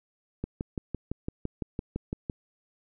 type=click train; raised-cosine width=3 ms; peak=-18 dBFS; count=12; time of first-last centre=0.44-2.298 s; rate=5.92 Hz; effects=none